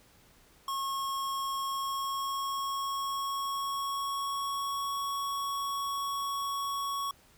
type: tone with pitch glide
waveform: square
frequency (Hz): 1089 to 1113.8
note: C#6 to C#6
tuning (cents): -31 to +8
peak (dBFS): -32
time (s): 0.68-7.11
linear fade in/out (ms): 2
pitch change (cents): +39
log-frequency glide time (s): 1.61-4.97
effects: pink hiss -61 dBFS RMS until 7.37 s